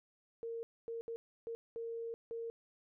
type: tone bursts at uneven times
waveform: sine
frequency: 460.6 Hz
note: A#4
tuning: 21 cents flat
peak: -39 dBFS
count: 6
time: 0.43-0.63 / 0.88-1.01 / 1.08-1.16 / 1.47-1.55 / 1.76-2.14 / 2.31-2.5 s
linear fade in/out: 0 ms
effects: none